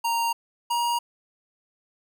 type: tone pair in turn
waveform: square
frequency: 930 / 947.9 Hz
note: A#5 / A#5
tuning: -4 / +29 cents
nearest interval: unison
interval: 33 cents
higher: second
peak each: -23 dBFS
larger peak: neither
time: 0.04-0.33 / 0.7-0.99 s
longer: neither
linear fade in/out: 10 ms
effects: none